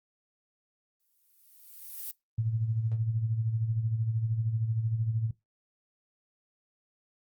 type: noise with exponential growth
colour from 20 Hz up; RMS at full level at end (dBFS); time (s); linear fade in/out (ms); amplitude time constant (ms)
violet; -36; 1-2.11; 2; 240
type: tone with tremolo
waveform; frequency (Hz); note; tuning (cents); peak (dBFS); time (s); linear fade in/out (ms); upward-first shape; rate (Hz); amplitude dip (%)
sine; 112.3; A2; +36; -24; 2.38-5.31; 5; sine; 13; 60
effects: noise-tail reverb RT60 0.2 s tail -23 dB re dry + Opus 32 kbps